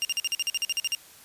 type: tone bursts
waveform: 25% pulse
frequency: 2800 Hz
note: F7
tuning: 4 cents sharp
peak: -20 dBFS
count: 13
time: 0.02-0.949 s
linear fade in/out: 0 ms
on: 29 ms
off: 46 ms
effects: white hiss -51 dBFS RMS until 1.24 s + resampled to 32000 Hz